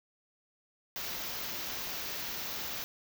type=band-stop noise; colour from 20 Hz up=white; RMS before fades=-38 dBFS; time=0.96-2.84 s; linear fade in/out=0 ms; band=6500 to 13000 Hz; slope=48 dB/octave; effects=none